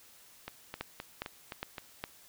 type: two click trains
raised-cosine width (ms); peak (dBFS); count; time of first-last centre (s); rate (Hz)
0.3; -23 / -19; 6 / 4; 0.48-1.782 / 0.81-2.04; 3.84 / 2.44
effects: white hiss -58 dBFS RMS until 2.28 s